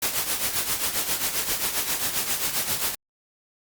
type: noise with tremolo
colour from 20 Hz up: white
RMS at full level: -23 dBFS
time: 0.02-2.95 s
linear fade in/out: 5 ms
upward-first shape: triangle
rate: 7.5 Hz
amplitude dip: 70%
effects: Opus 48 kbps